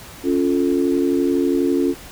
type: chord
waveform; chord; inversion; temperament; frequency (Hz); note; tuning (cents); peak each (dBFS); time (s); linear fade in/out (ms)
sine; Db augmented; none; equal; 277.2 / 349.2 / 440; Db4 / F4 / A4; 0 / 0 / 0; -18 / -19 / -24; 0.23-1.95; 50
effects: pink hiss -39 dBFS RMS until 2.11 s

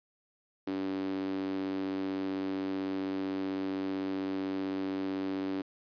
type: tone with high-pass filter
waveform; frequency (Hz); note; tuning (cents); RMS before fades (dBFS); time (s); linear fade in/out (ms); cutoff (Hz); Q
sawtooth; 95.7; G2; -41; -34; 0.67-5.62; 5; 300; 5.3
effects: resampled to 11025 Hz

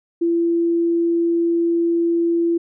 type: tone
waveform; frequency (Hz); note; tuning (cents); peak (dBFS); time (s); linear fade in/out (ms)
sine; 338.1; E4; +44; -15; 0.21-2.58; 10
effects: none

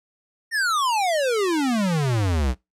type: exponential sweep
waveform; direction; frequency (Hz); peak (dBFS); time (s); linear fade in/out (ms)
square; down; 1872 to 58.8; -20; 0.51-2.55; 50
effects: noise-tail reverb RT60 0.2 s tail -23 dB re dry + low-pass 10000 Hz 12 dB/octave

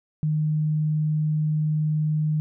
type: tone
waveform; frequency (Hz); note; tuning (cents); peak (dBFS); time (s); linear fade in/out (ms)
sine; 153.5; D#3; -23; -20; 0.23-2.4; 0
effects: none

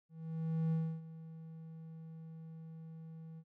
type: tone with ADSR envelope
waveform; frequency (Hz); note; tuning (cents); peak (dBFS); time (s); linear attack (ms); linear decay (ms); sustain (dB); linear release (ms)
triangle; 161.6; E3; -34; -28; 0.09-3.44; 630; 290; -17; 57
effects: none

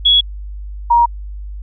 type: tone pair in turn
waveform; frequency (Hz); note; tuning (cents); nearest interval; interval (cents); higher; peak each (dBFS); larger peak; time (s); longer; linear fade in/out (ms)
sine; 3357 / 944.7; G#7 / A#5; +18 / +23; octave + minor seventh; 2195; first; -7; neither; 0.05-0.21 / 0.9-1.06; neither; 10
effects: added 50 Hz sine -25 dBFS peak until 1.62 s

